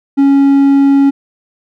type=tone; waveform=triangle; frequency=277.2 Hz; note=C#4; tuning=in tune; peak=-3 dBFS; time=0.17-1.11 s; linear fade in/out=20 ms; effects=none